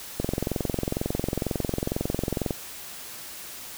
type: click train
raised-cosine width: 2 ms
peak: -12 dBFS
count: 52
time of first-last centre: 0.2-2.508 s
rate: 22.1 Hz
effects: white hiss -40 dBFS RMS until 3.77 s